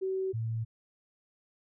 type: tone pair in turn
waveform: sine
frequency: 380 / 112.97 Hz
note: F#4 / A2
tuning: +46 / +46 cents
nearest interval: octave + major sixth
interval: 2100 cents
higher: first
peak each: -29 / -30 dBFS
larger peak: first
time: 0.01-0.33 / 0.33-0.65 s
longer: neither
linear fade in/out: 20 ms
effects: none